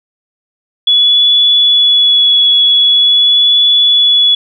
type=tone with vibrato; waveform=sine; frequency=3400 Hz; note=G#7; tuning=40 cents sharp; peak=-5 dBFS; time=0.87-4.35 s; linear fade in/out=5 ms; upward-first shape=sine; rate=0.44 Hz; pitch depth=12 cents each way; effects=none